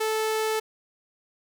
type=tone; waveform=sawtooth; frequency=437.3 Hz; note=A4; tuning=11 cents flat; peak=-20 dBFS; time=0-0.6 s; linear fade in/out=10 ms; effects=none